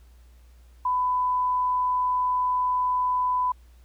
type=tone; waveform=sine; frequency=1000 Hz; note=B5; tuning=21 cents sharp; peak=-21 dBFS; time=0.85-3.52 s; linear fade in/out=5 ms; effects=added 60 Hz sine -49 dBFS peak until 3.84 s + pink hiss -64 dBFS RMS until 3.84 s